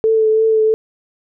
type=tone with vibrato; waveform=sine; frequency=440 Hz; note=A4; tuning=in tune; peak=-10 dBFS; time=0.04-0.74 s; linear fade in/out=0 ms; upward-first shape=triangle; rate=3 Hz; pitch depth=23 cents each way; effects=none